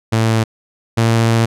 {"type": "tone pair in turn", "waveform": "sawtooth", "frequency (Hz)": [112.1, 114.32], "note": ["A2", "A#2"], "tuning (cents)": [33, -33], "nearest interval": "unison", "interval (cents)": 34, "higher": "second", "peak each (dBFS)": [-8, -7], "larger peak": "second", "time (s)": [[0.12, 0.44], [0.97, 1.46]], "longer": "second", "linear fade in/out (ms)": 10, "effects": ["low-pass 10000 Hz 12 dB/octave"]}